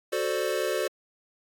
square chord, D dominant seventh, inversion first, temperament equal, 370 / 440 / 523.3 / 587.3 Hz, F#4 / A4 / C5 / D5, 0 / 0 / 0 / 0 cents, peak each -32 dBFS, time 0.12-0.88 s, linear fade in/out 10 ms, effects AAC 64 kbps

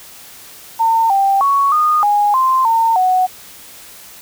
sine tone with pitch steps, 906 / 786 / 1114 / 1228 / 825 / 1044 / 909 / 740 Hz, A#5 / G5 / C#6 / D#6 / G#5 / C6 / A#5 / F#5, -50 / +4 / +8 / -23 / -12 / -4 / -44 / 0 cents, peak -10 dBFS, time 0.79-3.27 s, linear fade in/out 20 ms, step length 310 ms, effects white hiss -38 dBFS RMS until 4.21 s

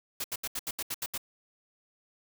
white noise bursts, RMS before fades -34 dBFS, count 9, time 0.2-1.178 s, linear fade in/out 5 ms, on 42 ms, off 75 ms, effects none

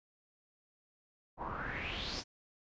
pink noise with low-pass filter sweep, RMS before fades -40 dBFS, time 1.37-2.24 s, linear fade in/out 50 ms, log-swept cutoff 850 to 5900 Hz, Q 4.7, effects resampled to 16000 Hz

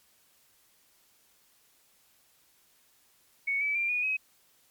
sine tone with pitch steps, 2222 / 2298 / 2376 / 2457 / 2541 Hz, C#7 / D7 / D7 / D#7 / D#7, +4 / -38 / +20 / -22 / +36 cents, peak -26 dBFS, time 3.47-4.17 s, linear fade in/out 10 ms, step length 140 ms, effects white hiss -65 dBFS RMS until 4.7 s + MP3 96 kbps

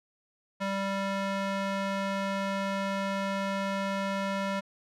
square tone with band-pass filter, 196 Hz, G3, in tune, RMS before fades -31 dBFS, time 0.6-4.61 s, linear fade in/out 20 ms, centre 1200 Hz, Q 0.54, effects none

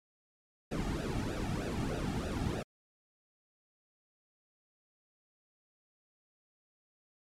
brown noise with flanger, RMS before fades -35 dBFS, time 0.71-2.63 s, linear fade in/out 10 ms, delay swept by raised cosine 0.92 to 2.02 ms, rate 3.2 Hz, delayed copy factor -0.9, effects low-pass 10000 Hz 12 dB/octave + MP3 96 kbps

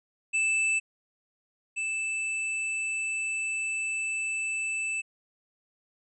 square tone pair in turn, 2637 / 2637 Hz, E7 / E7, 0 / 0 cents, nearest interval unison, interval 0 cents, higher neither, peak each -24 / -29 dBFS, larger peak first, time 0.33-0.8 / 1.76-5.02 s, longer second, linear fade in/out 20 ms, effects resampled to 24000 Hz

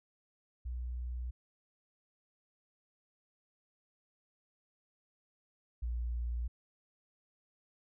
sine tone pair in turn, 61.2 / 59.25 Hz, B1 / A#1, -15 / +29 cents, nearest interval minor second, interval 56 cents, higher first, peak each -36 / -33 dBFS, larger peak second, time 0.65-1.31 / 5.82-6.48 s, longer neither, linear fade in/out 10 ms, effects none

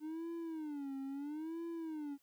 triangle tone with vibrato, 301.4 Hz, D4, 45 cents sharp, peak -38 dBFS, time 0-2.18 s, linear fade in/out 50 ms, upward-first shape sine, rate 0.75 Hz, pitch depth 190 cents each way, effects white hiss -75 dBFS RMS until 2.22 s

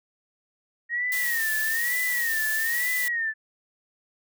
sine tone with vibrato, 1863 Hz, A#6, 2 cents flat, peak -24 dBFS, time 0.89-3.34 s, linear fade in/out 50 ms, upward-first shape sine, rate 1.1 Hz, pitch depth 120 cents each way
blue noise, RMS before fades -31 dBFS, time 1.12-3.08 s, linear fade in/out 0 ms
effects none

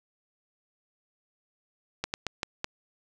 slowing click train, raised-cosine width 0.2 ms, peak -12 dBFS, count 5, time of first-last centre 2.04-2.644 s, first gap 99 ms, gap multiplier 1.29, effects none

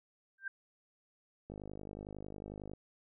sine tone with exponential growth, 1576 Hz, G6, 9 cents sharp, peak -33 dBFS, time 0.38-0.48 s, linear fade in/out 5 ms, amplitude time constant 21 ms
click train, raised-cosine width 2 ms, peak -32 dBFS, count 64, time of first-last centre 1.5-2.735 s, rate 51 Hz
effects none

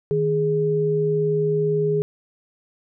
sine tone pair together, 155.56 / 415.3 Hz, D#3 / G#4, 0 / 0 cents, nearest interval octave + perfect fourth, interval 1700 cents, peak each -23 / -19 dBFS, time 0.11-2.02 s, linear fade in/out 0 ms, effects none

